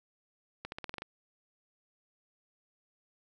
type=accelerating click train; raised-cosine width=0.3 ms; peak=-23 dBFS; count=8; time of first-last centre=0.65-1.02 s; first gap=71 ms; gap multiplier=0.9; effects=none